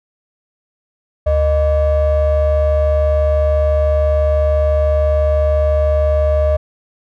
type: ring-modulated tone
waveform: triangle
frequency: 270 Hz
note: C#4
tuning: 45 cents flat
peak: -6 dBFS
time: 1.26-6.57 s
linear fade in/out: 10 ms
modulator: 343 Hz
effects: none